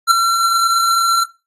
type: tone with ADSR envelope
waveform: square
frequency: 1359 Hz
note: F6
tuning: 48 cents flat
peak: -5 dBFS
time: 0.07-1.24 s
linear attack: 42 ms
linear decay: 4 ms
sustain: -8 dB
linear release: 6 ms
effects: noise-tail reverb RT60 0.3 s tail -21 dB re dry + AAC 32 kbps